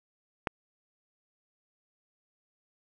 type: click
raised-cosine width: 0.5 ms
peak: -13 dBFS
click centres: 0.472 s
effects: none